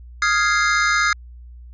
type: chord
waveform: square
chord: F minor seventh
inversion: third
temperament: equal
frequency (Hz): 1244.5 / 1396.9 / 1661.2 / 2093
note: Eb6 / F6 / Ab6 / C7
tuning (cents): 0 / 0 / 0 / 0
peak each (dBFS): -22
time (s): 0.22-1.13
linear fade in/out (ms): 2
effects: added 60 Hz sine -37 dBFS peak until 1.73 s + resampled to 16000 Hz